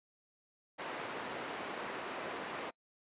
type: band-pass noise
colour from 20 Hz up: pink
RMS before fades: -42 dBFS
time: 0.78-2.71 s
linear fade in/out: 20 ms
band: 350 to 2300 Hz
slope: 12 dB/octave
effects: noise-tail reverb RT60 0.1 s tail -26 dB re dry + resampled to 8000 Hz